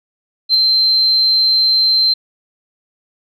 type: tone with ADSR envelope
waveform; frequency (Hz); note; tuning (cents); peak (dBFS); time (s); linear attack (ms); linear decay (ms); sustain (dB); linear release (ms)
sine; 4118; C8; -28; -5; 0.49-2.14; 55; 4; -4; 10
effects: tanh soft clip ceiling -4 dBFS